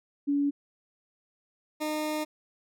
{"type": "tone pair in turn", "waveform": ["sine", "20% pulse"], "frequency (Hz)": [284.8, 305.9], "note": ["C#4", "D#4"], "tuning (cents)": [47, -29], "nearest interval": "minor second", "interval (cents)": 124, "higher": "second", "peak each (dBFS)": [-23, -24], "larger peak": "first", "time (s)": [[0.27, 0.51], [1.8, 2.25]], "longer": "second", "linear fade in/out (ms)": 20, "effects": []}